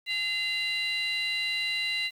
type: tone cluster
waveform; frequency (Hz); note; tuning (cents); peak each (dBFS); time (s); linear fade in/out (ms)
sine; 2053 / 2793 / 3980; C7 / F7 / B7; -33 / -1 / +13; -30; 0.06-2.11; 50
effects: tanh soft clip ceiling -22 dBFS + 9-bit